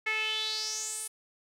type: tone with band-pass filter sweep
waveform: sawtooth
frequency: 435.1 Hz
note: A4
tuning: 19 cents flat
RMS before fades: -33 dBFS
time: 0.06-1.08 s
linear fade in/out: 10 ms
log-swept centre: 2100 to 10000 Hz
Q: 5.5
effects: none